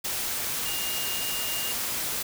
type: tone in noise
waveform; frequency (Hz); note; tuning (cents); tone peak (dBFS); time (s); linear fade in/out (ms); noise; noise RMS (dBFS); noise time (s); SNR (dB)
sine; 2831; F7; +23; -34; 0.65-1.73; 10; white; -30; 0.04-2.23; -7
effects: none